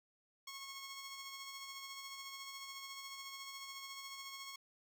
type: tone with tremolo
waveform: 10% pulse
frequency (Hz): 1093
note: C#6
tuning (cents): -25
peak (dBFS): -37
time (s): 0.47-4.56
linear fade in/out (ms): 5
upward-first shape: sine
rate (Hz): 14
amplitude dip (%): 35
effects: none